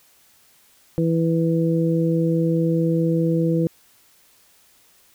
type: harmonic tone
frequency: 164.81 Hz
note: E3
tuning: in tune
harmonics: 1 / 2 / 3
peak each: -19 / -22 / -24 dBFS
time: 0.98-3.67 s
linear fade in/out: 0 ms
effects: white hiss -56 dBFS RMS until 5.14 s